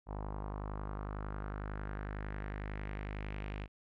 sawtooth tone with low-pass filter sweep, 51 Hz, G#1, 31 cents flat, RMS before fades -41 dBFS, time 0.06-3.68 s, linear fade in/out 50 ms, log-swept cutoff 930 to 2600 Hz, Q 2.7, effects none

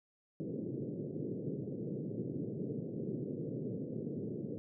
pink band-pass noise, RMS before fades -40 dBFS, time 0.4-4.58 s, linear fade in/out 0 ms, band 120 to 480 Hz, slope 48 dB/octave, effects none

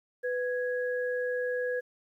sine tone pair together, 496.9 / 1661.2 Hz, B4 / G#6, +11 / 0 cents, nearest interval octave + major sixth, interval 2089 cents, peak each -29 / -35 dBFS, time 0.23-1.81 s, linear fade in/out 20 ms, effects 11-bit

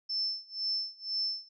sine tone with tremolo, 5300 Hz, E8, 9 cents sharp, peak -28 dBFS, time 0.09-1.49 s, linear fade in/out 10 ms, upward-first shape sine, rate 2 Hz, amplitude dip 95%, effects none

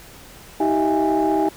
sine tone cluster, 316.9 / 388.2 / 635 / 670 / 822 Hz, D#4 / G4 / D#5 / E5 / G#5, +32 / -17 / +35 / +28 / -18 cents, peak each -19 / -21 / -28 / -27 / -20 dBFS, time 0.6-1.49 s, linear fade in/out 5 ms, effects tanh soft clip ceiling -10 dBFS + pink hiss -43 dBFS RMS until 1.56 s

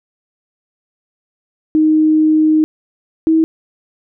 sine tone pair in turn, 311.1 / 321 Hz, D#4 / E4, 0 / -46 cents, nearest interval minor second, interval 54 cents, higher second, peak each -8 dBFS, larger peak neither, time 1.75-2.64 / 3.27-3.44 s, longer first, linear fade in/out 0 ms, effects none

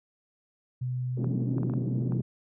sine tone, 125.8 Hz, B2, 32 cents sharp, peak -28 dBFS, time 0.81-2.22 s, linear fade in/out 10 ms
white band-pass noise, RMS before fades -32 dBFS, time 1.17-2.21 s, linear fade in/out 5 ms, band 150 to 280 Hz, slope 24 dB/octave
clicks, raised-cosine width 1 ms, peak -27 dBFS, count 6, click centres 1.244 / 1.582 / 1.632 / 1.698 / 1.737 / 2.122 s
effects none

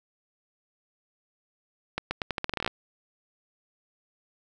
accelerating click train, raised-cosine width 0.3 ms, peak -12 dBFS, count 14, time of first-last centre 1.98-2.677 s, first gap 130 ms, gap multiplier 0.83, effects none

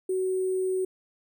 sine tone with sample-and-hold, 373.9 Hz, F#4, 18 cents sharp, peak -24 dBFS, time 0.09-0.85 s, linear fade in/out 5 ms, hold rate 8820 Hz, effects none

